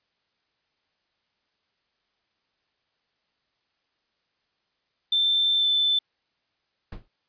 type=tone with pitch glide; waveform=sine; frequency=3555 to 3526 Hz; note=A7 to A7; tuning=+17 to +3 cents; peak=-19 dBFS; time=5.12-5.99 s; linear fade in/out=5 ms; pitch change=-14 cents; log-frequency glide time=5.57-5.67 s
type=noise with exponential decay; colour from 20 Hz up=brown; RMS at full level=-29 dBFS; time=6.92-7.08 s; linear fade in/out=5 ms; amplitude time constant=33 ms
effects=white hiss -74 dBFS RMS until 7.28 s + resampled to 11025 Hz